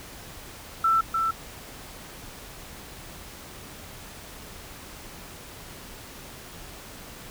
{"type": "tone with echo", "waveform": "sine", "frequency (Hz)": 1332, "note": "E6", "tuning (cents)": 18, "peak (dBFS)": -18, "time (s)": [0.84, 1.01], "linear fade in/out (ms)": 5, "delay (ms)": 300, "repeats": 1, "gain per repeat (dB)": -4, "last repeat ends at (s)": 1.31, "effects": ["pink hiss -43 dBFS RMS until 7.3 s"]}